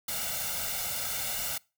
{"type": "noise with comb filter", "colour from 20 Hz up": "white", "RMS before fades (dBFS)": -33, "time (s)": [0.08, 1.58], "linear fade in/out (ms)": 5, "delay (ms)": 1.4, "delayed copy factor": 0.9, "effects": ["noise-tail reverb RT60 0.3 s tail -24 dB re dry"]}